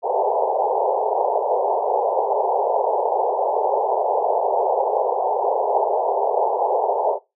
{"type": "band-pass noise", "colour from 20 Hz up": "white", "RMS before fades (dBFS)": -20, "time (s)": [0.02, 7.19], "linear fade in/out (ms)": 50, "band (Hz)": [400, 920], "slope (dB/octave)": 96, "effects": ["noise-tail reverb RT60 0.2 s tail -17 dB re dry"]}